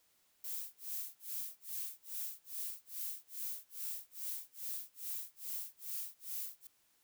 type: noise with tremolo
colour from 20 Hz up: violet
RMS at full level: -40 dBFS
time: 0.44-6.67 s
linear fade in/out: 2 ms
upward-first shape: sine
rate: 2.4 Hz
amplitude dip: 100%
effects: white hiss -73 dBFS RMS until 7.03 s